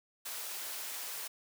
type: high-pass noise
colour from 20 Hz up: white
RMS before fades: -41 dBFS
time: 0.25-1.28 s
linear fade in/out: 10 ms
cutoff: 480 Hz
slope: 12 dB/octave
effects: none